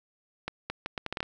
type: accelerating click train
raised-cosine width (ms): 0.3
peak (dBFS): -16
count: 9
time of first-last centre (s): 0.48-1.229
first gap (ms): 220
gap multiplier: 0.73
effects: none